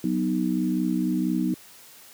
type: chord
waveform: sine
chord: B major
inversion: second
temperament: equal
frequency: 185 / 246.9 / 311.1 Hz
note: F#3 / B3 / D#4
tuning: 0 / 0 / 0 cents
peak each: -26 dBFS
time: 0.04-1.54 s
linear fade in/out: 2 ms
effects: white hiss -49 dBFS RMS until 2.13 s + high-pass 100 Hz 12 dB/octave